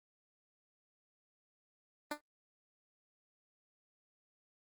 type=tone with exponential decay; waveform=10% pulse; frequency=296.9 Hz; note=D4; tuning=19 cents sharp; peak=-25 dBFS; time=2.11-2.21 s; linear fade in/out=5 ms; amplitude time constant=20 ms; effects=Opus 24 kbps